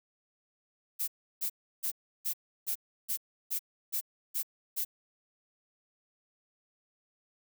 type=noise bursts; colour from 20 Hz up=violet; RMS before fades=-32 dBFS; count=10; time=0.99-4.85 s; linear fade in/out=20 ms; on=89 ms; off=330 ms; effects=none